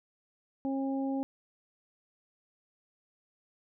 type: harmonic tone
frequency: 270.5 Hz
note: C#4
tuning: 42 cents flat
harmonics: 1 / 2 / 3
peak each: -30 / -39 / -41 dBFS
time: 0.65-1.23 s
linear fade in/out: 0 ms
effects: none